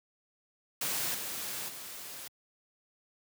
white noise with level steps, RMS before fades -33 / -38 / -44 dBFS, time 0.81-2.28 s, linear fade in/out 5 ms, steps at 1.14 / 1.68 s, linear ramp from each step 10 ms, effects high-pass 100 Hz 12 dB/octave

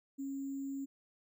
sine tone with sample-and-hold, 274.1 Hz, C#4, 19 cents flat, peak -37 dBFS, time 0.18-0.86 s, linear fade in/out 20 ms, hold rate 7350 Hz, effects none

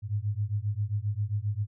sine beating tone pair, 100.3 / 107.8 Hz, G2 / A2, +40 / -35 cents, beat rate 7.5 Hz, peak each -30 dBFS, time 0.02-1.67 s, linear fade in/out 50 ms, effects none

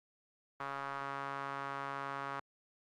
sawtooth tone with band-pass filter, 138.59 Hz, C#3, in tune, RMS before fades -41 dBFS, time 0.6-2.4 s, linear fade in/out 5 ms, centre 1200 Hz, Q 2.5, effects Opus 32 kbps

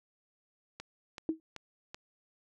click train, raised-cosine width 0.2 ms, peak -25 dBFS, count 4, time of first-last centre 0.8-1.945 s, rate 2.62 Hz
sine tone with exponential decay, 319.9 Hz, D#4, 48 cents sharp, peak -24 dBFS, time 1.29-1.4 s, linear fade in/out 1 ms, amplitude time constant 22 ms
effects none

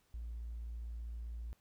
triangle tone, 57.7 Hz, A#1, 17 cents flat, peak -37 dBFS, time 0.14-1.53 s, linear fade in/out 0 ms, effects tanh soft clip ceiling -38 dBFS + pink hiss -74 dBFS RMS until 1.6 s

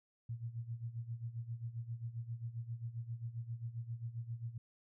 sine tone with tremolo, 116.54 Hz, A#2, in tune, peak -37 dBFS, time 0.29-4.58 s, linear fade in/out 5 ms, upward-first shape sine, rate 7.5 Hz, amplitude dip 80%, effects none

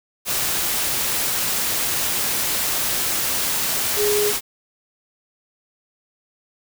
sine tone in noise, 415.3 Hz, G#4, in tune, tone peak -18 dBFS, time 3.96-4.33 s, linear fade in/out 50 ms, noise white, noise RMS -22 dBFS, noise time 0.25-4.41 s, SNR +1 dB, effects none

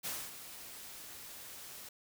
white noise with ADSR envelope, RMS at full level -38 dBFS, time 0.03-1.89 s, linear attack 29 ms, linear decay 250 ms, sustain -11 dB, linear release 5 ms, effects none

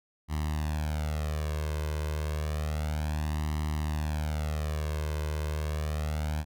sawtooth tone with flanger, 76.2 Hz, D#2, 36 cents flat, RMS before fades -31 dBFS, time 0.28-6.45 s, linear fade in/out 50 ms, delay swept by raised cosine 1 to 1.96 ms, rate 0.3 Hz, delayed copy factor +0.8, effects none

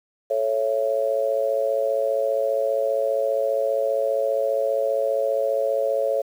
sine tone with amplitude modulation, 553 Hz, C#5, 4 cents flat, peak -15 dBFS, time 0.3-6.22 s, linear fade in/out 10 ms, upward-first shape sine, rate 115 Hz, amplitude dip 100%, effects 8-bit

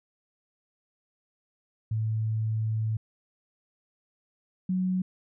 sine tone pair in turn, 110 / 185 Hz, A2 / F#3, 0 / 0 cents, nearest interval major sixth, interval 900 cents, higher second, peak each -25 / -24 dBFS, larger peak second, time 1.91-2.97 / 4.69-5.02 s, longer first, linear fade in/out 5 ms, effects none

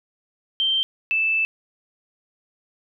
sine tone pair in turn, 3136 / 2637 Hz, G7 / E7, 0 / 0 cents, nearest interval minor third, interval 300 cents, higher first, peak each -18 dBFS, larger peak neither, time 0.6-0.83 / 1.11-1.45 s, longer second, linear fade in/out 0 ms, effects none

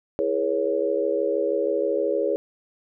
sine chord, C# minor seventh, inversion first, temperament equal with one note detuned, 329.6 / 415.3 / 481.5 / 554.4 Hz, E4 / G#4 / B4 / C#5, 0 / 0 / -44 / 0 cents, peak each -29 / -25 / -27 / -25 dBFS, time 0.19-2.36 s, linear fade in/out 0 ms, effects none

